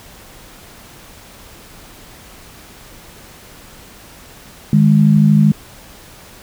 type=tone pair together; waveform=sine; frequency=153.79 / 206.6 Hz; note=D#3 / G#3; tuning=-20 / -9 cents; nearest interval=perfect fourth; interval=511 cents; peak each=-10 dBFS; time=4.73-5.52 s; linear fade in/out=2 ms; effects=pink hiss -40 dBFS RMS until 6.42 s